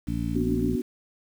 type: harmonic tone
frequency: 57.3 Hz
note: A#1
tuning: 29 cents flat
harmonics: 1 / 2 / 3 / 4 / 5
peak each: -32 / -32 / -32 / -32 / -32 dBFS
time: 0.07-0.76 s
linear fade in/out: 10 ms
type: chord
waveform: sine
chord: B minor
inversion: none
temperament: equal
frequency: 246.9 / 293.7 / 370 Hz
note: B3 / D4 / F#4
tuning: 0 / 0 / 0 cents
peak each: -27 / -31 / -30 dBFS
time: 0.35-0.82 s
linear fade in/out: 10 ms
effects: 8-bit